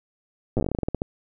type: slowing click train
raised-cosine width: 2 ms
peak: -11 dBFS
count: 16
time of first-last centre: 0.57-1.019 s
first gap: 8 ms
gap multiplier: 1.17
effects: none